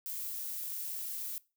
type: noise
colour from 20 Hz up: violet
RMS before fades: -39 dBFS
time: 0.06-1.38 s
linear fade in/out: 0 ms
effects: noise-tail reverb RT60 0.3 s tail -21 dB re dry